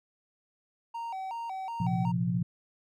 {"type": "tone with vibrato", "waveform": "triangle", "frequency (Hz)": 841, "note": "G#5", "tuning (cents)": 22, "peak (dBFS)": -32, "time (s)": [0.94, 2.12], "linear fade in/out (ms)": 10, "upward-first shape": "square", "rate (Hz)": 2.7, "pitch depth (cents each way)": 170}
{"type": "chord", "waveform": "sine", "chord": "Bb suspended second", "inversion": "none", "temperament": "equal", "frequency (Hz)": [116.54, 130.81, 174.61], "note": ["Bb2", "C3", "F3"], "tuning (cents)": [0, 0, 0], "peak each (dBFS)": [-32, -33, -28], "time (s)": [1.8, 2.43], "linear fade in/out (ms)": 5}
{"effects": []}